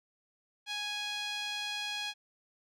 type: tone with band-pass filter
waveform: sawtooth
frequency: 830.6 Hz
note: G#5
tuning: in tune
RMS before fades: -37 dBFS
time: 0.66-2.14 s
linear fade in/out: 50 ms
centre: 3400 Hz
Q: 2
effects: none